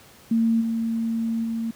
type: tone with level steps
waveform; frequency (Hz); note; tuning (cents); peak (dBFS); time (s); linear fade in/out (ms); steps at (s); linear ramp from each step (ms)
sine; 227.5; A#3; -42; -17 / -22 / -24; 0.31-1.71; 5; 0.6 / 1.43; 20
effects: pink hiss -50 dBFS RMS until 1.75 s + high-pass 60 Hz 12 dB/octave